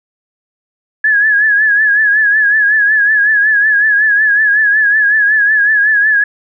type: tone with vibrato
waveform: sine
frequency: 1693 Hz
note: G#6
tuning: 33 cents sharp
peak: -7 dBFS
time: 1.04-6.24 s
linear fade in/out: 5 ms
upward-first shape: triangle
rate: 5.4 Hz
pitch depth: 82 cents each way
effects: none